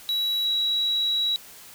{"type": "tone pair in turn", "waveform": ["triangle", "sine"], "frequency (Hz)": [3900, 3886], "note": ["B7", "B7"], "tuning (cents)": [-23, -29], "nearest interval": "unison", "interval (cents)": 6, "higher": "first", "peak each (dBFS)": -21, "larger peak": "neither", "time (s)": [[0.09, 0.45], [0.45, 1.36]], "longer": "second", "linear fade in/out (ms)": 0, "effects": ["white hiss -46 dBFS RMS until 1.74 s"]}